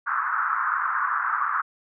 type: band-pass noise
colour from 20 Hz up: pink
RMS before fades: -25 dBFS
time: 0.06-1.62 s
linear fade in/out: 20 ms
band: 1100 to 1500 Hz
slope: 48 dB/octave
effects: none